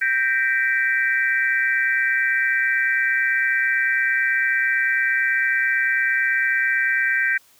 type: tone cluster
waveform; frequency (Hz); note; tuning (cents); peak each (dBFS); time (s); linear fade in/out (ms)
sine; 1569 / 1854 / 1983 / 2331; G6 / A#6 / B6 / D7; +1 / -10 / +7 / -14; -20 / -23 / -26 / -26; 0.01-7.38; 10
effects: white hiss -55 dBFS RMS until 7.59 s + high-pass 80 Hz 12 dB/octave